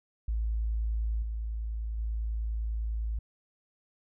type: tone with level steps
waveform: sine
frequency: 55 Hz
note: A1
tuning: in tune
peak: -27 / -31 / -29 dBFS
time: 0.28-3.19 s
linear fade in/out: 5 ms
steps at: 1.22 / 1.98 s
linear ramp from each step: 5 ms
effects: none